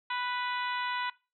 harmonic tone, 493.9 Hz, B4, in tune, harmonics 2 / 3 / 4 / 5 / 6 / 7 / 8, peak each -33 / -37 / -39 / -41 / -43 / -44 / -45 dBFS, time 0.1-1.1 s, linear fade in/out 5 ms, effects noise-tail reverb RT60 0.3 s tail -21 dB re dry

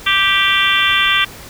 harmonic tone with a mistuned harmonic, 392 Hz, G4, in tune, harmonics 3 / 4 / 5 / 6 / 7 / 8 / 9, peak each -19 / -19 / -19 / -19 / -19 / -19 / -19 dBFS, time 0.06-1.25 s, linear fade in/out 10 ms, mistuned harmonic 9, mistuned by -24 cents, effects pink hiss -35 dBFS RMS until 1.49 s

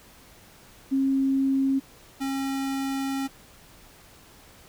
sine / square tone pair in turn, 269.7 / 271.1 Hz, C#4 / C#4, -47 / -38 cents, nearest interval unison, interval 9 cents, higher second, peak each -20 / -27 dBFS, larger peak first, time 0.91-1.8 / 2.2-3.28 s, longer second, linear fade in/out 20 ms, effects pink hiss -52 dBFS RMS until 4.68 s

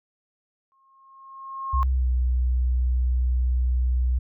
sine tone with exponential growth, 1076 Hz, C6, 48 cents sharp, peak -22 dBFS, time 0.72-1.83 s, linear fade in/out 0 ms, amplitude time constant 240 ms
sine tone with pitch glide, 64.9 to 62.29 Hz, C2 to B1, -13 to +15 cents, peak -19 dBFS, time 1.73-4.19 s, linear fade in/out 10 ms, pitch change -72 cents, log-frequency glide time 1.9-2.09 s
effects none

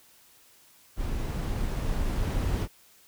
brown noise with level ramp, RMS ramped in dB -31 to -26 dBFS, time 0.96-2.68 s, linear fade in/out 50 ms, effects white hiss -58 dBFS RMS until 3.07 s

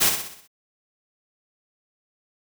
white noise with echo, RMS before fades -18 dBFS, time 0-0.1 s, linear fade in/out 20 ms, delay 63 ms, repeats 6, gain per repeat -6 dB, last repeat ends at 0.478 s, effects none

